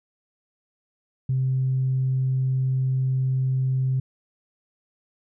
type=tone; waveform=sine; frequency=130.81 Hz; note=C3; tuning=in tune; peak=-19 dBFS; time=1.29-4 s; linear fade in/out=5 ms; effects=tanh soft clip ceiling -15 dBFS